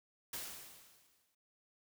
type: noise with exponential decay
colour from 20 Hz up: white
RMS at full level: -41 dBFS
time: 0.33-1.35 s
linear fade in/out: 5 ms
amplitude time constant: 220 ms
effects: none